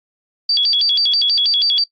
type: tone with vibrato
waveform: sine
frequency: 3951 Hz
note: B7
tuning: in tune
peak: -12 dBFS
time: 0.49-1.84 s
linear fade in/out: 5 ms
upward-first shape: square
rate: 6.2 Hz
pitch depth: 280 cents each way
effects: noise-tail reverb RT60 0.1 s tail -19 dB re dry + AAC 48 kbps